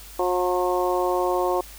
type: harmonic tone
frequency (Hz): 180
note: F#3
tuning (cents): -47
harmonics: 2 / 3 / 4 / 5 / 6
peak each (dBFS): -24 / -26 / -27 / -28 / -29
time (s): 0.19-1.61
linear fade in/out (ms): 5
effects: added 50 Hz sine -44 dBFS peak until 1.78 s + white hiss -44 dBFS RMS until 1.78 s